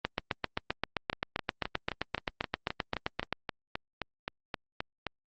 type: two click trains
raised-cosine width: 0.3 ms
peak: -12 / -16 dBFS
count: 26 / 16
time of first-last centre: 0.05-3.327 / 1.13-5.067 s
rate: 7.63 / 3.81 Hz
effects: low-pass 5000 Hz 12 dB/octave + Opus 32 kbps

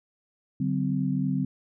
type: tone cluster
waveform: sine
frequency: 145.5 / 189 / 257.8 Hz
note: D3 / F#3 / C4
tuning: -16 / +37 / -26 cents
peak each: -28 dBFS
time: 0.6-1.45 s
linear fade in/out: 5 ms
effects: none

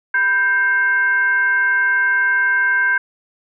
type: tone with frequency modulation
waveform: sine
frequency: 1568 Hz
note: G6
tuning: in tune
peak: -13 dBFS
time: 0.14-2.98 s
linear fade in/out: 5 ms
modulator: 579 Hz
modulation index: 0.46
effects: none

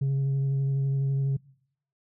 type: tone with vibrato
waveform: sine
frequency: 136.8 Hz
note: C#3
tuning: 23 cents flat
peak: -20 dBFS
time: 0.01-1.37 s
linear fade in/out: 10 ms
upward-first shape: sine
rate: 12 Hz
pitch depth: 13 cents each way
effects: noise-tail reverb RT60 0.7 s tail -24 dB re dry + tanh soft clip ceiling -22 dBFS

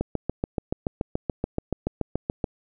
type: click train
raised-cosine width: 2 ms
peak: -11 dBFS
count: 18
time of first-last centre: 0.01-2.442 s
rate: 6.99 Hz
effects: none

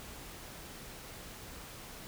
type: silence
effects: pink hiss -48 dBFS RMS until 2.07 s

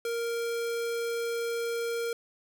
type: tone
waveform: square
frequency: 466.2 Hz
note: A#4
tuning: in tune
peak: -30 dBFS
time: 0.05-2.13 s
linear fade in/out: 2 ms
effects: none

